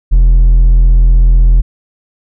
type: tone with hard clipping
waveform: sine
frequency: 42 Hz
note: E1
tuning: 33 cents sharp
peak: -4 dBFS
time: 0.11-1.62 s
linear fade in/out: 20 ms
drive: 3 dB
effects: none